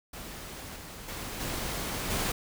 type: noise with level steps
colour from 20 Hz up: pink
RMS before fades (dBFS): -42 / -44 / -38 / -34 / -30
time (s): 0.13-2.32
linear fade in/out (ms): 5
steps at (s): 0.76 / 1.08 / 1.4 / 2.1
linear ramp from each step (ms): 5
effects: none